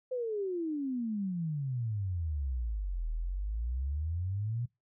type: exponential two-way sweep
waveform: sine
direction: down then up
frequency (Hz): 519 to 38.89 to 123.8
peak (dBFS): -31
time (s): 0.11-4.66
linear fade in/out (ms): 10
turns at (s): 3.1
effects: noise-tail reverb RT60 0.2 s tail -22 dB re dry